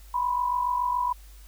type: tone pair together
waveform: sine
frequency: 980 / 1027.1 Hz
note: B5 / C6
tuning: -14 / -32 cents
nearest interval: minor second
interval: 82 cents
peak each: -24 / -30 dBFS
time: 0.14-1.13 s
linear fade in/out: 5 ms
effects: added 50 Hz sine -45 dBFS peak until 1.47 s + white hiss -56 dBFS RMS until 1.47 s